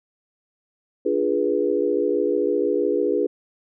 sine chord, D diminished seventh, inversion none, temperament equal with one note detuned, 293.7 / 349.2 / 415.3 / 489.1 Hz, D4 / F4 / Ab4 / Cb5, 0 / 0 / 0 / -17 cents, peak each -26 / -25 / -22 / -24 dBFS, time 1.05-3.27 s, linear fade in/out 10 ms, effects none

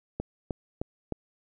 click train, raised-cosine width 2 ms, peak -17 dBFS, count 4, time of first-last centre 0.2-1.123 s, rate 3.25 Hz, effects none

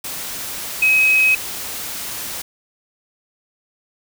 sine tone in noise, 2544 Hz, D#7, 38 cents sharp, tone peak -11 dBFS, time 0.82-1.35 s, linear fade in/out 5 ms, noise white, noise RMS -28 dBFS, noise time 0.04-2.42 s, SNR +14 dB, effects none

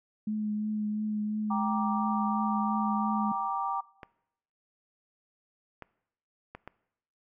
sine tone with vibrato, 212.3 Hz, G#3, 38 cents sharp, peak -28 dBFS, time 0.27-3.32 s, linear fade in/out 5 ms, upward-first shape triangle, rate 2.9 Hz, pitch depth 20 cents each way
sine chord, G minor, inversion none, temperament just, 784 / 940.8 / 1176 Hz, G5 / Bb5 / D6, 0 / +16 / +2 cents, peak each -33 dBFS, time 1.5-3.81 s, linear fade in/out 10 ms
clicks, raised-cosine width 0.5 ms, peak -26 dBFS, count 4, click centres 4.032 / 5.823 / 6.55 / 6.676 s
effects noise-tail reverb RT60 0.8 s tail -21 dB re dry

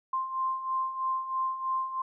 sine beating tone pair, 1046.5 / 1049.6 Hz, C6 / C6, 0 / +5 cents, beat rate 3.1 Hz, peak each -35 / -29 dBFS, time 0.13-2.02 s, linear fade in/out 5 ms, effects none

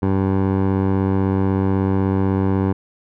15% pulse tone with low-pass filter, 96.2 Hz, G2, 32 cents flat, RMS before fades -18 dBFS, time 0.02-2.73 s, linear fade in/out 10 ms, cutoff 940 Hz, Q 0.76, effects none

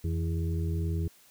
harmonic tone with a mistuned harmonic, 82.1 Hz, E2, 6 cents flat, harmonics 1 / 2 / 4 / 5, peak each -28 / -34 / -40 / -42 dBFS, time 0.04-1.08 s, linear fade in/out 5 ms, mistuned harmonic 1, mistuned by +68 cents, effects white hiss -59 dBFS RMS until 1.3 s

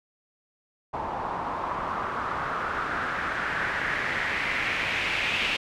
white noise with low-pass filter sweep, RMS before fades -29 dBFS, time 0.93-5.57 s, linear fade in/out 10 ms, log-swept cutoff 870 to 2700 Hz, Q 3.3, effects none

